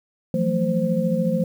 sine tone cluster, 169.1 / 183 / 222.6 / 521 Hz, E3 / F#3 / A3 / C5, +44 / -19 / +20 / -7 cents, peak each -24 dBFS, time 0.34-1.44 s, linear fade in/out 2 ms, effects 8-bit

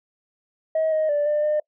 sine tone with pitch steps, 636 / 625 / 585 / 597 / 604 Hz, D#5 / D#5 / D5 / D5 / D5, +38 / +8 / -7 / +28 / +48 cents, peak -17 dBFS, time 0.75-1.6 s, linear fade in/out 5 ms, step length 170 ms, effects noise-tail reverb RT60 0.1 s tail -26 dB re dry + tanh soft clip ceiling -16 dBFS

